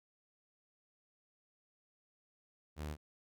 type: tone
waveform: sawtooth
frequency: 75.5 Hz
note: D2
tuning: 48 cents sharp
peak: -36 dBFS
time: 2.76-2.97 s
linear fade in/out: 50 ms
effects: none